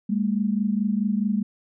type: tone pair together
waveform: sine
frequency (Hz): 202.1 / 226.8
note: G#3 / A#3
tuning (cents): -47 / -47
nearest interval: major second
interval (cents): 200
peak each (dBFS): -22 / -25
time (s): 0.09-1.43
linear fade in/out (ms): 10
effects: none